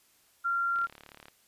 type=tone; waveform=sine; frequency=1381 Hz; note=F6; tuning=20 cents flat; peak=-26 dBFS; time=0.44-0.87 s; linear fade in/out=20 ms
type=click train; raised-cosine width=0.3 ms; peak=-32 dBFS; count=20; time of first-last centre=0.76-1.283 s; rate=36.3 Hz
effects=white hiss -65 dBFS RMS until 1.47 s + resampled to 32000 Hz